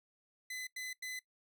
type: tone bursts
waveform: sawtooth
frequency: 2018 Hz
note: B6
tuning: 37 cents sharp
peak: -37 dBFS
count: 3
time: 0.5-1.192 s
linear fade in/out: 5 ms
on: 170 ms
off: 91 ms
effects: noise-tail reverb RT60 0.1 s tail -19 dB re dry